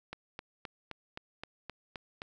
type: click train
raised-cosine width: 0.3 ms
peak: -24 dBFS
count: 9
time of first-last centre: 0.13-2.219 s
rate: 3.83 Hz
effects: none